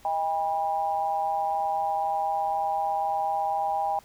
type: tone with amplitude modulation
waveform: sine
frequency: 803 Hz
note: G5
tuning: 41 cents sharp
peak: -20 dBFS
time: 0.05-3.99 s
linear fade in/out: 2 ms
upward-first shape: sine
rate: 172 Hz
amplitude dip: 85%
effects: pink hiss -55 dBFS RMS until 4.04 s